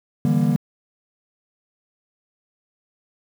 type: chord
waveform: triangle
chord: E half-diminished seventh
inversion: third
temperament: just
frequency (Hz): 148.33 / 164.81 / 197.78 / 237.3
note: D3 / E3 / G3 / Bb3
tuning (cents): +18 / 0 / +16 / +31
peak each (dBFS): -18 / -21 / -20 / -19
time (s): 0.25-0.56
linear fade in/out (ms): 0
effects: high-pass 80 Hz 12 dB/octave + 7-bit